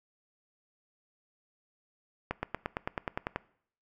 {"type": "accelerating click train", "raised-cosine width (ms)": 0.5, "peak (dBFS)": -16, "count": 11, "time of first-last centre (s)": [2.31, 3.36], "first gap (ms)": 120, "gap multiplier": 0.97, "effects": ["noise-tail reverb RT60 0.6 s tail -21 dB re dry"]}